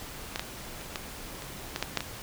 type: clicks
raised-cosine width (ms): 0.2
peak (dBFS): -13 / -13 / -25 / -14 / -23 / -13 / -10 / -8 / -14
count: 9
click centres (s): 0.359 / 0.395 / 0.812 / 0.958 / 1.422 / 1.761 / 1.826 / 1.973 / 2.006
effects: pink hiss -42 dBFS RMS until 2.22 s